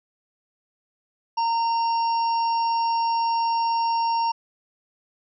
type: harmonic tone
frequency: 921 Hz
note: A#5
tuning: 21 cents flat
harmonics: 1 / 3 / 5 / 6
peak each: -20 / -39 / -43 / -34 dBFS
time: 1.37-4.32 s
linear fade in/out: 10 ms
effects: none